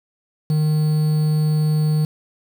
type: tone with quantisation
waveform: triangle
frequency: 153.5 Hz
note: D#3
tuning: 23 cents flat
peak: -13 dBFS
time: 0.5-2.05 s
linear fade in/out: 2 ms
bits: 6
effects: none